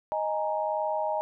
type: chord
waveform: sine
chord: D# suspended fourth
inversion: none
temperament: equal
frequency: 622.3 / 830.6 / 932.3 Hz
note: D#5 / G#5 / A#5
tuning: 0 / 0 / 0 cents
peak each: -29 / -31 / -32 dBFS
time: 0.12-1.21 s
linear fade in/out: 0 ms
effects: none